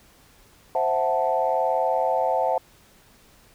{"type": "chord", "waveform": "sine", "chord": "F# half-diminished seventh", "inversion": "second", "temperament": "equal", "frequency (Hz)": [523.3, 659.3, 740, 880], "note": ["C5", "E5", "F#5", "A5"], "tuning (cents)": [0, 0, 0, 0], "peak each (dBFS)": -25, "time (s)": [0.75, 2.58], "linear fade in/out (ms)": 2, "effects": ["tanh soft clip ceiling -9 dBFS", "pink hiss -55 dBFS RMS until 3.54 s"]}